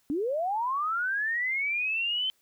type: linear sweep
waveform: sine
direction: up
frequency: 268 to 3097 Hz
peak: -26 dBFS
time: 0.1-2.3 s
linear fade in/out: 0 ms
effects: white hiss -69 dBFS RMS until 2.41 s